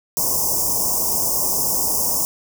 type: band-stop noise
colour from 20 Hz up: white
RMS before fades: -20 dBFS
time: 0.17-2.25 s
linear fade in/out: 0 ms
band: 1100 to 5100 Hz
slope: 96 dB/octave
effects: none